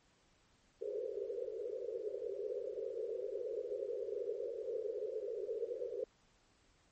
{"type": "band-pass noise", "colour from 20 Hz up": "pink", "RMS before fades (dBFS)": -41, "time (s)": [0.81, 6.04], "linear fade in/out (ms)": 2, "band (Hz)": [390, 530], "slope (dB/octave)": 96, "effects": ["pink hiss -71 dBFS RMS until 6.91 s", "MP3 32 kbps"]}